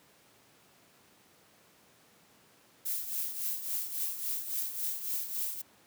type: noise with tremolo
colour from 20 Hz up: violet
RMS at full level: -32 dBFS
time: 2.85-5.62 s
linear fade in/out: 10 ms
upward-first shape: triangle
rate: 3.6 Hz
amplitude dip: 70%
effects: pink hiss -62 dBFS RMS until 5.86 s + high-pass 150 Hz 12 dB/octave